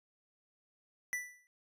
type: tone with exponential decay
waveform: square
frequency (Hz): 1975.5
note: B6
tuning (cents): 0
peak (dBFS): -32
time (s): 1.13-1.47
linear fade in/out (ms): 0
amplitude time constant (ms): 72
effects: resampled to 32000 Hz